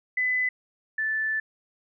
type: tone pair in turn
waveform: sine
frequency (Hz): 2007 / 1754.6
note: B6 / A6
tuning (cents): +27 / -5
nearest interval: major second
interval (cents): 232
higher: first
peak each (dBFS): -22 / -24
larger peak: first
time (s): 0.17-0.49 / 0.98-1.4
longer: second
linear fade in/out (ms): 5
effects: none